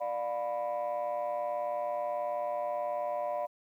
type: chord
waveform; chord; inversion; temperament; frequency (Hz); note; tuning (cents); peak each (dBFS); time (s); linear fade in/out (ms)
sine; B diminished; first; just; 592.7 / 711.2 / 987.8; D5 / F5 / B5; +16 / +31 / 0; -32 / -34 / -37; 0-3.47; 20
effects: tanh soft clip ceiling -26 dBFS + 11-bit